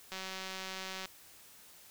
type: click train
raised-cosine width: 0.2 ms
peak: -24 dBFS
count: 178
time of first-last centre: 0.12-1.057 s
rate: 189 Hz
effects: white hiss -57 dBFS RMS until 1.9 s